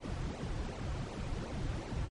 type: noise with flanger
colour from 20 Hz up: brown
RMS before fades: -38 dBFS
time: 0-2.09 s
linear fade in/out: 50 ms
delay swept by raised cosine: 0.57 to 4.97 ms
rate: 2.7 Hz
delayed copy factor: -0.75
effects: low-pass 8000 Hz 12 dB/octave + MP3 48 kbps